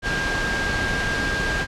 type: tone in noise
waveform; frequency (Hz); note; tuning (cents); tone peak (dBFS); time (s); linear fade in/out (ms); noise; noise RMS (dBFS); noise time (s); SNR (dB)
sine; 1607; G6; +43; -24; 0.02-1.67; 50; pink; -25; 0.02-1.67; -2
effects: low-pass 5000 Hz 12 dB/octave